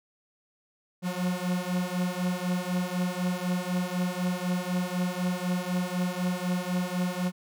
45% pulse beating tone pair, 178.2 / 182.2 Hz, F3 / F#3, +35 / -26 cents, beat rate 4 Hz, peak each -30 dBFS, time 1.02-7.32 s, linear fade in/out 50 ms, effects none

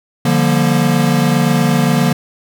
square chord, G minor seventh, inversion second, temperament equal with one note detuned, 146.83 / 174.61 / 196 / 236.3 Hz, D3 / F3 / G3 / Bb3, 0 / 0 / 0 / +24 cents, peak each -16 / -17 / -22 / -16 dBFS, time 0.25-2.13 s, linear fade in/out 5 ms, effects none

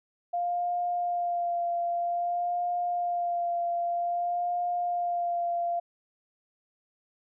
sine tone with vibrato, 698.5 Hz, F5, in tune, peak -26 dBFS, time 0.33-5.8 s, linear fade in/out 10 ms, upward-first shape sine, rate 0.52 Hz, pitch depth 19 cents each way, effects none

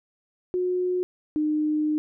sine tone pair in turn, 362.9 / 304.4 Hz, F#4 / D#4, -34 / -38 cents, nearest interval minor third, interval 304 cents, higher first, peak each -22 / -21 dBFS, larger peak second, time 0.54-1.03 / 1.36-1.98 s, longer second, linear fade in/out 0 ms, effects none

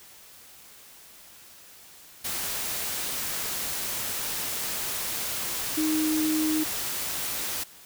sine tone in noise, 311.1 Hz, D#4, in tune, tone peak -23 dBFS, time 5.77-6.64 s, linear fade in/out 10 ms, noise white, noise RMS -31 dBFS, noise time 2.24-7.64 s, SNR +5 dB, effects white hiss -50 dBFS RMS until 7.85 s

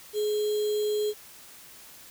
sine tone with sample-and-hold, 421.7 Hz, G#4, 26 cents sharp, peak -24 dBFS, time 0.13-1.14 s, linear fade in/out 50 ms, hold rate 3675 Hz, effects white hiss -49 dBFS RMS until 2.1 s

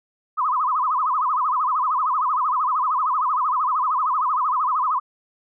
sine tone with vibrato, 1122 Hz, C#6, 21 cents sharp, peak -18 dBFS, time 0.37-5 s, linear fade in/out 20 ms, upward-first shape sine, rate 13 Hz, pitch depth 230 cents each way, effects none

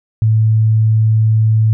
sine tone, 110 Hz, A2, in tune, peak -8 dBFS, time 0.22-1.73 s, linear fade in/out 0 ms, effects none

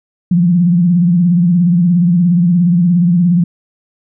sine tone with vibrato, 174.61 Hz, F3, in tune, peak -7 dBFS, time 0.31-3.44 s, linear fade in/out 5 ms, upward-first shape sine, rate 17 Hz, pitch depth 87 cents each way, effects none

